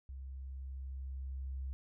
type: tone with level ramp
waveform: sine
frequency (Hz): 66.4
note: C2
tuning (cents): +26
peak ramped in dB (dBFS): -43 to -37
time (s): 0.09-1.73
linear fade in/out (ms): 0
effects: none